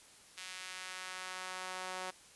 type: tone with high-pass filter sweep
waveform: sawtooth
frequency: 185 Hz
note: F#3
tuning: in tune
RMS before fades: -44 dBFS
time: 0.37-2.11 s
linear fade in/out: 10 ms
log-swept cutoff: 2400 to 690 Hz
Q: 0.96
effects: white hiss -59 dBFS RMS until 2.35 s + resampled to 24000 Hz